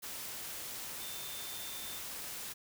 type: tone in noise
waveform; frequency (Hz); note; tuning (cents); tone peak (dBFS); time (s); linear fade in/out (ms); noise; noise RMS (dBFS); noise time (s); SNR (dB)
sine; 3576; A7; +27; -48; 1-2; 20; white; -43; 0.02-2.54; -8
effects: none